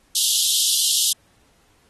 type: high-pass noise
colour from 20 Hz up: pink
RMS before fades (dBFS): -19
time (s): 0.15-1.13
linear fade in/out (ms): 5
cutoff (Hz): 3000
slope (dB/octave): 96
effects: pink hiss -60 dBFS RMS until 1.89 s + AAC 32 kbps